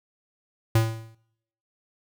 square tone with exponential decay, 112.4 Hz, A2, 37 cents sharp, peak -16 dBFS, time 0.75-1.15 s, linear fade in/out 5 ms, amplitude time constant 85 ms, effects noise-tail reverb RT60 0.8 s tail -23 dB re dry

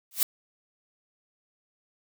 blue noise with exponential growth, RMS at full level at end -18 dBFS, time 0.11-0.23 s, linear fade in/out 1 ms, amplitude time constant 24 ms, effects none

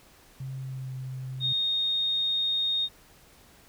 sine tone with pitch glide, 132.8 to 130.29 Hz, C3 to C3, +26 to -7 cents, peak -33 dBFS, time 0.4-1.53 s, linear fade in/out 5 ms, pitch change -33 cents, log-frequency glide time 0.57-0.91 s
sine tone, 3700 Hz, A#7, 14 cents flat, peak -24 dBFS, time 1.4-2.89 s, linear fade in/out 50 ms
effects pink hiss -56 dBFS RMS until 3.68 s

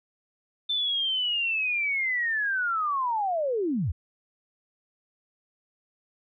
sine linear sweep, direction down, 3563 to 61.74 Hz, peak -24 dBFS, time 0.69-3.92 s, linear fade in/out 10 ms, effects none

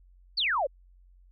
sine exponential sweep, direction down, 4800 to 493.9 Hz, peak -24 dBFS, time 0.37-0.67 s, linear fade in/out 10 ms, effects added 45 Hz sine -54 dBFS peak until 1.31 s

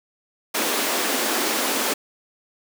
pink high-pass noise, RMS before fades -23 dBFS, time 0.54-1.94 s, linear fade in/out 10 ms, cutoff 230 Hz, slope 48 dB/octave, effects none

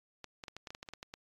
clicks, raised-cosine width 0.2 ms, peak -27 dBFS, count 12, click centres 0.243 / 0.438 / 0.482 / 0.566 / 0.672 / 0.705 / 0.749 / 0.829 / 0.888 / 0.936 / 1.029 / 1.139 s, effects AAC 32 kbps

